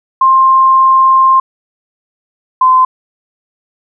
sine tone pair in turn, 1056 / 1030.7 Hz, C6 / C6, +16 / -26 cents, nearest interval unison, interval 42 cents, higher first, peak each -4 dBFS, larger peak neither, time 0.21-1.4 / 2.61-2.85 s, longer first, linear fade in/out 5 ms, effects none

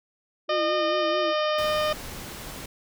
sine tone with vibrato, 346.4 Hz, F4, 14 cents flat, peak -29 dBFS, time 0.48-1.34 s, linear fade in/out 50 ms, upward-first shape sine, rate 4.6 Hz, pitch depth 91 cents each way
harmonic tone, 610 Hz, D#5, 34 cents flat, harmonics 1 / 2 / 3 / 4 / 5 / 6 / 7 / 8 / 9, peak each -24 / -28 / -35 / -37 / -34 / -38 / -47 / -40 / -43 dBFS, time 0.49-1.93 s, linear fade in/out 5 ms
pink noise, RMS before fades -38 dBFS, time 1.58-2.66 s, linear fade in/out 5 ms
effects none

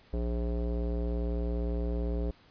square tone with low-pass filter, 58.8 Hz, A#1, 16 cents sharp, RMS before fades -31 dBFS, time 0.13-2.31 s, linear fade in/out 5 ms, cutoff 490 Hz, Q 2.5, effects pink hiss -60 dBFS RMS until 2.5 s + resampled to 11025 Hz

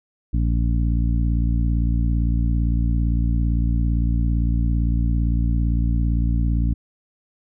harmonic tone, 57.7 Hz, A#1, 17 cents flat, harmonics 1 / 2 / 3 / 4 / 5, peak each -18 / -24 / -28 / -30 / -32 dBFS, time 0.33-6.74 s, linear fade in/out 10 ms, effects none

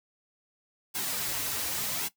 white noise with flanger, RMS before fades -32 dBFS, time 0.94-2.09 s, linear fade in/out 20 ms, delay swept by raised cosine 1.6 to 5.6 ms, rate 0.87 Hz, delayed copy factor -0.65, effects noise-tail reverb RT60 0.1 s tail -17 dB re dry

